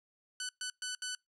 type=tone bursts at uneven times; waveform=10% pulse; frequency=1497 Hz; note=F#6; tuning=20 cents sharp; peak=-28 dBFS; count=4; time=0.4-0.49 / 0.61-0.7 / 0.82-0.95 / 1.02-1.15 s; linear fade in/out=2 ms; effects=noise-tail reverb RT60 0.2 s tail -26 dB re dry + resampled to 24000 Hz